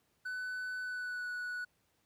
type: tone with pitch glide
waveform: triangle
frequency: 1500 to 1473.4 Hz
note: F#6 to F#6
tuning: +23 to -8 cents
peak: -35 dBFS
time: 0.25-1.65 s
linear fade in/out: 10 ms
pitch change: -31 cents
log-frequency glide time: 0.82-1.29 s
effects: pink hiss -75 dBFS RMS until 2.05 s + high-pass 60 Hz 12 dB/octave